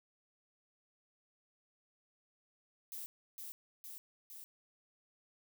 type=noise with echo; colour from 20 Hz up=violet; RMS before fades=-45 dBFS; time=2.92-3.06 s; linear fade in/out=0 ms; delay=460 ms; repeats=3; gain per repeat=-2 dB; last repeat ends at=4.44 s; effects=none